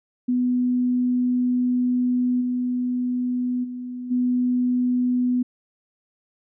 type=tone with level steps; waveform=sine; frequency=248.4 Hz; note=B3; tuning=10 cents sharp; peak=-18 / -21 / -29 / -18 dBFS; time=0.28-5.43 s; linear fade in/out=10 ms; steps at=2.4 / 3.63 / 4.1 s; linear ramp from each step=20 ms; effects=none